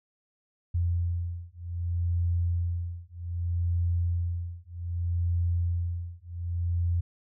sine beating tone pair, 86.1 / 86.74 Hz, F2 / F2, -24 / -11 cents, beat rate 0.64 Hz, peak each -29 dBFS, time 0.74-7.01 s, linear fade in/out 10 ms, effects none

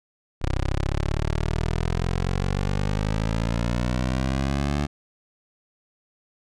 15% pulse exponential sweep, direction up, 32 to 73.42 Hz, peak -16 dBFS, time 0.41-4.87 s, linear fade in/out 20 ms, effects low-pass 7000 Hz 12 dB/octave

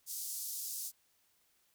white band-pass noise, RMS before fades -41 dBFS, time 0.06-0.92 s, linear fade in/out 50 ms, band 5000 to 16000 Hz, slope 24 dB/octave, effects white hiss -73 dBFS RMS until 1.74 s

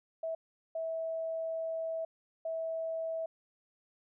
sine tone bursts at uneven times, 651 Hz, E5, 22 cents flat, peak -33 dBFS, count 3, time 0.23-0.35 / 0.75-2.05 / 2.45-3.26 s, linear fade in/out 5 ms, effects none

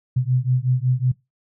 sine beating tone pair, 124.5 / 129.9 Hz, B2 / C3, +14 / -12 cents, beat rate 5.4 Hz, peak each -20 dBFS, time 0.16-1.12 s, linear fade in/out 10 ms, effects noise-tail reverb RT60 0.2 s tail -20 dB re dry

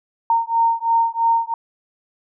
sine beating tone pair, 918 / 921 Hz, A#5 / A#5, -27 / -21 cents, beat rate 3 Hz, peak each -18 dBFS, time 0.3-1.54 s, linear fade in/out 2 ms, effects none

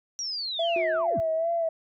sine linear sweep, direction down, 5780 to 51.1 Hz, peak -29 dBFS, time 0.19-1.2 s, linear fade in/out 0 ms
sine tone with vibrato, 659.3 Hz, E5, in tune, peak -23 dBFS, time 0.59-1.69 s, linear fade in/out 5 ms, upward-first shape sine, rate 2.4 Hz, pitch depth 55 cents each way
sine tone with exponential decay, 357.9 Hz, F4, 42 cents sharp, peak -28 dBFS, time 0.76-1.64 s, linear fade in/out 2 ms, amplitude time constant 190 ms
effects tanh soft clip ceiling -14 dBFS

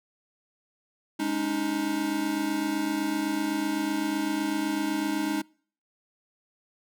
square chord, Ab suspended fourth, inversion none, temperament equal with one note detuned, 207.7 / 283.2 / 311.1 Hz, Ab3 / Db4 / Eb4, 0 / +37 / 0 cents, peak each -35 / -32 / -29 dBFS, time 1.19-5.42 s, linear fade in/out 10 ms, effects noise-tail reverb RT60 0.5 s tail -26 dB re dry

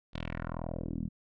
10% pulse tone with low-pass filter sweep, 41.2 Hz, E1, in tune, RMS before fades -37 dBFS, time 0.13-1.09 s, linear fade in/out 20 ms, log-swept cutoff 4000 to 190 Hz, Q 2.7, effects none

